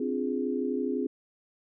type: chord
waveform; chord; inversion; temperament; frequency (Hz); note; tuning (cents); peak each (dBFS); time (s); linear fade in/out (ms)
sine; D half-diminished seventh; third; equal; 261.6 / 293.7 / 349.2 / 415.3; C4 / D4 / F4 / Ab4; 0 / 0 / 0 / 0; -30 / -36 / -34 / -32; 0-1.07; 5
effects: none